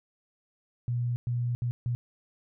sine tone bursts at uneven times, 121 Hz, B2, 35 cents flat, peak -26 dBFS, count 4, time 0.88-1.16 / 1.27-1.55 / 1.62-1.71 / 1.86-1.95 s, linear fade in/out 0 ms, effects none

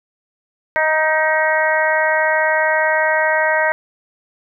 harmonic tone with a mistuned harmonic, 312.4 Hz, D#4, 7 cents sharp, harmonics 2 / 3 / 4 / 5 / 6 / 7, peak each -18 / -20 / -29 / -20 / -19 / -26 dBFS, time 0.76-3.72 s, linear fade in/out 0 ms, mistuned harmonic 6, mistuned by +19 cents, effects none

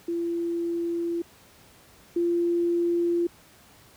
sine tone pair in turn, 340 / 344 Hz, F4 / F4, -46 / -26 cents, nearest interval unison, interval 20 cents, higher second, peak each -25 / -21 dBFS, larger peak second, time 0.08-1.22 / 2.16-3.27 s, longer first, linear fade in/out 5 ms, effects pink hiss -54 dBFS RMS until 3.96 s + high-pass 60 Hz 12 dB/octave

